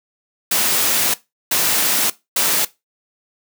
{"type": "noise bursts at uneven times", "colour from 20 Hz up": "white", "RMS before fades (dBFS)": -17, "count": 3, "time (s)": [[0.51, 1.14], [1.51, 2.1], [2.36, 2.65]], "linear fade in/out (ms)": 5, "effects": ["noise-tail reverb RT60 0.2 s tail -18 dB re dry", "high-pass 150 Hz 12 dB/octave"]}